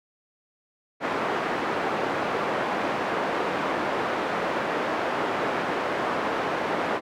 pink band-pass noise, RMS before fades -27 dBFS, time 1-7.01 s, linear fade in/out 50 ms, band 350 to 1600 Hz, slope 12 dB/octave, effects none

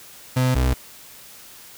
35% pulse tone pair in turn, 127.9 / 63.95 Hz, C3 / C2, -39 / -39 cents, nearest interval octave, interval 1200 cents, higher first, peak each -15 dBFS, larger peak neither, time 0.36-0.55 / 0.55-0.74 s, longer neither, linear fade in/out 10 ms, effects white hiss -44 dBFS RMS until 1.77 s

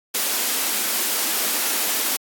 white high-pass noise, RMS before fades -22 dBFS, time 0.14-2.17 s, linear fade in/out 10 ms, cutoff 200 Hz, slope 96 dB/octave, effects AAC 64 kbps

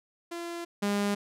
sawtooth tone pair in turn, 341.7 / 203.2 Hz, F4 / G#3, -38 / -38 cents, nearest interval major sixth, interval 900 cents, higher first, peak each -31 / -22 dBFS, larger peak second, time 0.31-0.65 / 0.82-1.15 s, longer first, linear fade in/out 10 ms, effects low-pass 12000 Hz 12 dB/octave

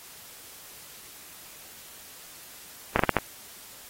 slowing click train, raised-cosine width 0.5 ms, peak -5 dBFS, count 5, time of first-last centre 2.96-3.167 s, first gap 33 ms, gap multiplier 1.31, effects white hiss -47 dBFS RMS until 3.89 s + AAC 48 kbps

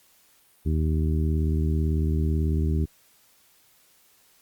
harmonic tone, 78.1 Hz, D#2, 7 cents sharp, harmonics 1 / 2 / 3 / 4 / 5, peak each -22 / -28 / -32 / -34 / -36 dBFS, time 0.65-2.86 s, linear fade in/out 20 ms, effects white hiss -60 dBFS RMS until 4.41 s + Opus 48 kbps

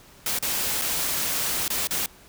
white noise with dropouts, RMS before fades -26 dBFS, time 0.26-2.06 s, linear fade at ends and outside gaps 2 ms, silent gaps 0.388-0.425 / 0.815-0.819 / 1.68-1.702 / 1.872-1.908 s, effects pink hiss -51 dBFS RMS until 2.28 s

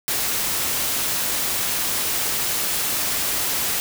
white noise, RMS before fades -23 dBFS, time 0.08-3.8 s, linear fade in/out 0 ms, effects none

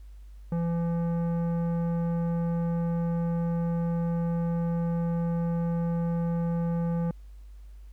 sine tone with tanh clipping, 169.1 Hz, E3, 44 cents sharp, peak -27 dBFS, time 0.52-7.11 s, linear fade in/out 2 ms, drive 13 dB, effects added 50 Hz sine -43 dBFS peak until 7.92 s + pink hiss -68 dBFS RMS until 7.92 s

